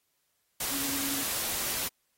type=tone in noise; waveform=sine; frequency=277.2 Hz; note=C#4; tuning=in tune; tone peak=-38 dBFS; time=0.71-1.23 s; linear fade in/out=5 ms; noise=white; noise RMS=-32 dBFS; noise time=0.6-1.88 s; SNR=-9 dB; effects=white hiss -75 dBFS RMS until 2.17 s + AAC 48 kbps